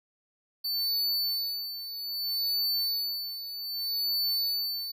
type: tone with tremolo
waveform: square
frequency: 4501 Hz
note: C#8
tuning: 26 cents sharp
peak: -26 dBFS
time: 0.64-4.92 s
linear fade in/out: 10 ms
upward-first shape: sine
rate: 0.62 Hz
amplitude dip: 70%
effects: none